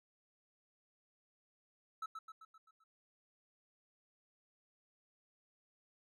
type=tone with echo; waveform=triangle; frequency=1309 Hz; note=E6; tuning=13 cents flat; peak=-37 dBFS; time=2.02-2.06 s; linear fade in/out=5 ms; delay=130 ms; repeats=6; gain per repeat=-5 dB; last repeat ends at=2.84 s; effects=none